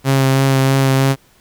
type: tone with vibrato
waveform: sawtooth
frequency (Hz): 134.6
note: C3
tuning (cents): +49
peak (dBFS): -7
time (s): 0.04-1.16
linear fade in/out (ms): 50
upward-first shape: sine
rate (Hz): 3.1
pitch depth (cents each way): 15
effects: pink hiss -52 dBFS RMS until 1.4 s